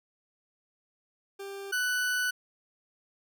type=tone pair in turn; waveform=40% pulse; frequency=395.3 / 1488.9 Hz; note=G4 / F#6; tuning=+15 / +10 cents; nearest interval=octave + major seventh; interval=2295 cents; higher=second; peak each=-37 / -26 dBFS; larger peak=second; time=1.39-1.72 / 1.72-2.31 s; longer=second; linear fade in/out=10 ms; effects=none